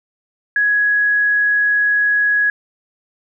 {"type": "tone", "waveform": "sine", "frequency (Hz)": 1671, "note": "G#6", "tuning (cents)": 10, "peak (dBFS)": -12, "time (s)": [0.56, 2.5], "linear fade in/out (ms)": 2, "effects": []}